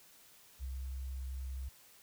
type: tone with ADSR envelope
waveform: sine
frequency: 65.41 Hz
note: C2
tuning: in tune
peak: -36 dBFS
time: 0.59-1.69 s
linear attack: 49 ms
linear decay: 13 ms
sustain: -2 dB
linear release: 7 ms
effects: white hiss -61 dBFS RMS until 2.02 s